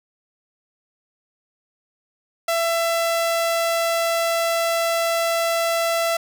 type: tone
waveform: sawtooth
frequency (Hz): 669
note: E5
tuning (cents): +25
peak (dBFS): -15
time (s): 2.48-6.17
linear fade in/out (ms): 5
effects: none